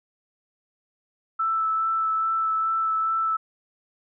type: tone with vibrato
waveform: sine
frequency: 1318.5 Hz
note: E6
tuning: in tune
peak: -21 dBFS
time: 1.39-3.37 s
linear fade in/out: 10 ms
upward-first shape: sine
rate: 2.4 Hz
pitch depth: 11 cents each way
effects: none